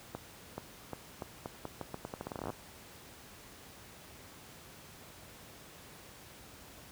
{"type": "accelerating click train", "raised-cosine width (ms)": 1, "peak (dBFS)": -24, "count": 22, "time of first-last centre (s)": [0.15, 2.502], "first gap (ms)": 430, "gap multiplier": 0.82, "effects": ["pink hiss -53 dBFS RMS until 6.91 s", "high-pass 60 Hz 12 dB/octave"]}